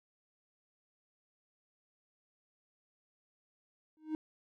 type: tone with exponential growth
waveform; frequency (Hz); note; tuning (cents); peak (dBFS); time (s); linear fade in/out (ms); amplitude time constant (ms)
triangle; 311.5; D#4; +2; -27; 3.97-4.15; 1; 38
effects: tanh soft clip ceiling -23 dBFS